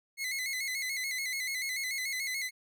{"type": "tone with vibrato", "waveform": "sawtooth", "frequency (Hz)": 2093, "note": "C7", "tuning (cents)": 0, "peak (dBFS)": -29, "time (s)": [0.17, 2.51], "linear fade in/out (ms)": 50, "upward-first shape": "square", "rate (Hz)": 6.9, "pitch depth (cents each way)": 63, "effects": []}